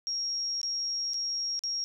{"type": "tone with dropouts", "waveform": "sine", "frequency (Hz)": 5588, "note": "F8", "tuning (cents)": 0, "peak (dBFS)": -29, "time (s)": [0.07, 1.84], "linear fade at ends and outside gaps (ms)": 0, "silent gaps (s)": [[0.615, 0.631], [1.135, 1.142], [1.592, 1.637]], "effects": []}